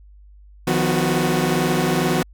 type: tone cluster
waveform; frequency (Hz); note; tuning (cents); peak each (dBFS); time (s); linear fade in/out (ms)
sawtooth; 155.3 / 177.5 / 250.2 / 369.8; D#3 / F3 / B3 / F#4; -3 / +28 / +23 / -1; -19; 0.67-2.23; 5
effects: added 50 Hz sine -43 dBFS peak until 2.33 s